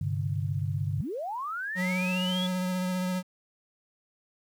sine chord, G suspended fourth, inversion none, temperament equal with one note detuned, 99.6 / 130.81 / 146.83 Hz, G2 / C3 / D3, +28 / 0 / 0 cents, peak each -30 / -34 / -31 dBFS, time 0.01-1.01 s, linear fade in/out 5 ms
sine linear sweep, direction up, 73.42 to 3433 Hz, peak -31 dBFS, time 0.97-2.47 s, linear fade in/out 5 ms
square tone with vibrato, 183.2 Hz, F#3, 17 cents flat, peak -28 dBFS, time 1.75-3.23 s, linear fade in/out 50 ms, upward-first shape sine, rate 15 Hz, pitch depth 18 cents each way
effects 10-bit

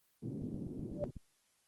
white band-pass noise, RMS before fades -43 dBFS, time 0.22-1.11 s, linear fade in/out 10 ms, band 110 to 310 Hz, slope 24 dB/octave
click train, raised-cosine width 5 ms, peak -33 dBFS, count 7, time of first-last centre 0.42-1.167 s, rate 8.03 Hz
sine tone with exponential growth, 587.3 Hz, D5, in tune, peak -29 dBFS, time 0.92-1.04 s, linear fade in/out 0 ms, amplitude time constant 24 ms
effects white hiss -74 dBFS RMS until 1.67 s + Opus 24 kbps

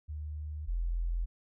sine tone pair in turn, 75.7 / 42.49 Hz, D#2 / F1, -47 / -47 cents, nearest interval minor seventh, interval 1000 cents, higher first, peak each -36 / -29 dBFS, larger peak second, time 0.08-0.67 / 0.67-1.26 s, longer neither, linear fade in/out 20 ms, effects none

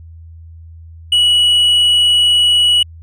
sine tone with tanh clipping, 2931 Hz, F#7, 17 cents flat, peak -9 dBFS, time 1.12-2.83 s, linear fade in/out 5 ms, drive 4 dB, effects added 82 Hz sine -33 dBFS peak until 3.02 s

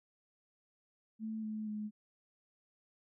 sine tone with pitch steps, 219.8 / 215.8 / 211.8 Hz, A3 / A3 / G#3, -2 / -33 / +34 cents, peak -37 dBFS, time 1.19-1.91 s, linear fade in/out 50 ms, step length 240 ms, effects none

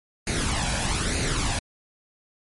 pink noise with flanger, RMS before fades -25 dBFS, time 0.27-1.59 s, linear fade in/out 2 ms, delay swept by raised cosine 0.45 to 1.27 ms, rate 1.1 Hz, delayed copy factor +0.6, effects MP3 48 kbps

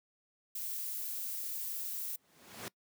violet noise, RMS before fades -39 dBFS, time 0.55-2.16 s, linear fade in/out 5 ms
pink noise with exponential growth, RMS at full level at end -40 dBFS, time 2.12-2.68 s, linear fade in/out 0 ms, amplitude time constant 120 ms
effects noise-tail reverb RT60 0.1 s tail -23 dB re dry + high-pass 150 Hz 12 dB/octave

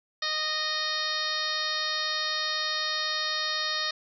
harmonic tone, 618 Hz, D#5, 12 cents flat, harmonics 1 / 2 / 3 / 4 / 5 / 6 / 7 / 8 / 9, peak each -41 / -35 / -33 / -42 / -41 / -33 / -33 / -37 / -38 dBFS, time 0.22-3.91 s, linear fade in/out 5 ms, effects none

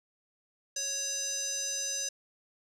square tone with band-pass filter, 554.4 Hz, C#5, in tune, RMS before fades -34 dBFS, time 0.76-2.09 s, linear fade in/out 5 ms, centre 6100 Hz, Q 5.2, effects none

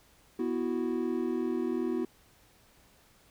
triangle chord, B suspended fourth, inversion none, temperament equal, 246.9 / 329.6 / 370 Hz, B3 / E4 / F#4, 0 / 0 / 0 cents, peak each -31 dBFS, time 0.39-2.05 s, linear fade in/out 5 ms, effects pink hiss -62 dBFS RMS until 3.3 s

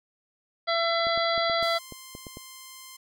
harmonic tone, 672 Hz, E5, 33 cents sharp, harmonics 1 / 2 / 3 / 5 / 6 / 7, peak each -26 / -29 / -31 / -33 / -34 / -34 dBFS, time 0.67-1.79 s, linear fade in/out 20 ms
clicks, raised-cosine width 2 ms, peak -27 dBFS, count 9, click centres 1.069 / 1.176 / 1.378 / 1.498 / 1.627 / 1.923 / 2.151 / 2.268 / 2.371 s
5% pulse tone, 1046.5 Hz, C6, in tune, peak -31 dBFS, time 1.62-2.97 s, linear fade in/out 10 ms
effects none

